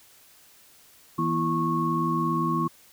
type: tone cluster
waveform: sine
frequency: 162.7 / 240.1 / 332.3 / 1098 Hz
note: E3 / B3 / E4 / C#6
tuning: -22 / -49 / +14 / -17 cents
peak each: -28 / -30 / -29 / -26 dBFS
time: 1.18-2.68 s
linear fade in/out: 10 ms
effects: white hiss -55 dBFS RMS until 2.92 s